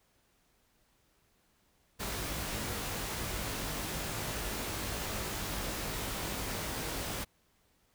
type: noise with comb filter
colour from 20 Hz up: pink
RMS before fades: -37 dBFS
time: 1.99-7.25 s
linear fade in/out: 20 ms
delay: 19 ms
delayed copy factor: +0.6
effects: pink hiss -71 dBFS RMS until 7.94 s